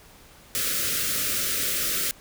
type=band-stop noise; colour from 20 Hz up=white; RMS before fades=-26 dBFS; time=0.55-2.11 s; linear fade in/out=0 ms; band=610 to 1200 Hz; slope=96 dB/octave; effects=pink hiss -51 dBFS RMS until 2.2 s